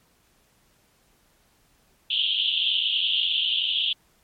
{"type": "band-pass noise", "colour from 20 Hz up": "pink", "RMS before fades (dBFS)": -24, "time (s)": [2.1, 3.93], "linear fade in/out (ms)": 5, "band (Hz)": [2900, 3500], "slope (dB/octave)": 96, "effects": ["pink hiss -63 dBFS RMS until 4.23 s", "MP3 64 kbps"]}